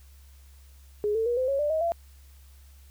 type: tone with pitch steps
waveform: sine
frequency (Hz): 417.4 / 447.4 / 479.5 / 513.9 / 550.8 / 590.3 / 632.7 / 678.1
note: G#4 / A4 / A#4 / C5 / C#5 / D5 / D#5 / E5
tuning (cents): +9 / +29 / +49 / -31 / -11 / +9 / +29 / +49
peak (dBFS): -23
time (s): 1.04-1.92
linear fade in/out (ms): 0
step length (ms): 110
effects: added 68 Hz sine -49 dBFS peak until 2.9 s + white hiss -61 dBFS RMS until 2.9 s